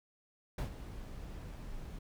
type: noise with ADSR envelope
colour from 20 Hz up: brown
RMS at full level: -33 dBFS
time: 0.58-1.99 s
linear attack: 5 ms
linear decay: 110 ms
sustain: -12 dB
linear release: 8 ms
effects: none